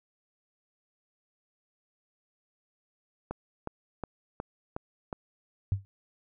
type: click train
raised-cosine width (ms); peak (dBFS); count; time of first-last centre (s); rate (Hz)
1; -20; 6; 3.31-5.128; 2.75
type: tone with exponential decay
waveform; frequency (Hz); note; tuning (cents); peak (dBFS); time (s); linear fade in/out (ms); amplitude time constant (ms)
sine; 98; G2; 0; -20; 5.72-5.85; 0; 28
effects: none